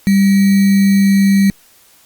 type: tone with sample-and-hold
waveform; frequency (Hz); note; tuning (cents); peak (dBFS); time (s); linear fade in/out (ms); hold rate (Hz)
sine; 196.9; G3; +8; -7; 0.07-1.5; 0; 2100
effects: white hiss -48 dBFS RMS until 2.05 s + Opus 48 kbps